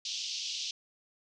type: band-pass noise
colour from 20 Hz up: white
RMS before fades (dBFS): -37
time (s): 0.05-0.71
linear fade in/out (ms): 2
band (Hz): 2800 to 6000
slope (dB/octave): 48
effects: none